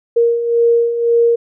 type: beating tone pair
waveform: sine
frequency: 466.7 / 468.6 Hz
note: A#4 / A#4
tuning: +2 / +9 cents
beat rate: 1.9 Hz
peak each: -18 / -11 dBFS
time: 0.16-1.36 s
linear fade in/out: 10 ms
effects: none